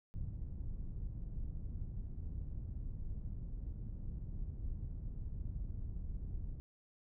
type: low-pass noise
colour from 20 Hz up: pink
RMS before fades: -42 dBFS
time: 0.14-6.6 s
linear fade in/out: 0 ms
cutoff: 110 Hz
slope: 12 dB/octave
effects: none